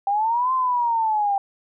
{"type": "linear two-way sweep", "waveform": "sine", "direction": "up then down", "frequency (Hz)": [784, 1046.5, 784], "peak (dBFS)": -18, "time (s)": [0.07, 1.38], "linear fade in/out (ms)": 2, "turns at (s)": 0.53, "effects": []}